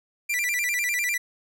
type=tone with vibrato; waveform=45% pulse; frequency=2161 Hz; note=C#7; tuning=45 cents flat; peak=-23 dBFS; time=0.29-1.18 s; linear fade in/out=10 ms; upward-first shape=square; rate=10 Hz; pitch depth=160 cents each way; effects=none